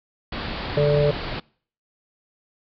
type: low-pass noise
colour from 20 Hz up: pink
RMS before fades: -30 dBFS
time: 0.32-1.4 s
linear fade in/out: 5 ms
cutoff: 4800 Hz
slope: 96 dB/octave
type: harmonic tone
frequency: 146.1 Hz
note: D3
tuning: 9 cents flat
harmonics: 1 / 3 / 4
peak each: -20 / -20 / -20 dBFS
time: 0.77-1.11 s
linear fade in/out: 2 ms
effects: noise-tail reverb RT60 0.5 s tail -25 dB re dry